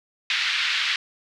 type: band-pass noise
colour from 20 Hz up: pink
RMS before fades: -24 dBFS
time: 0.3-0.96 s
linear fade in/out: 2 ms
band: 1700 to 4200 Hz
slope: 24 dB/octave
effects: none